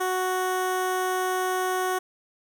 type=tone with notch filter; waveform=15% pulse; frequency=370 Hz; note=F#4; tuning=in tune; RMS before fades=-26 dBFS; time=0-1.99 s; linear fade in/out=10 ms; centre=4200 Hz; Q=1.7; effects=none